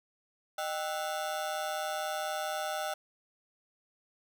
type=ring-modulated tone; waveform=30% pulse; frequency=698.5 Hz; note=F5; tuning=in tune; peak=-27 dBFS; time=0.58-2.94 s; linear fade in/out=5 ms; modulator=82.1 Hz; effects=none